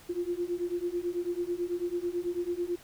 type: beating tone pair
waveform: sine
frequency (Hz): 345.4 / 354.5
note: F4 / F4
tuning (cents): -19 / +26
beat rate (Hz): 9.1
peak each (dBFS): -33 / -32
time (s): 0.09-2.76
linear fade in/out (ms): 10
effects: pink hiss -54 dBFS RMS until 2.83 s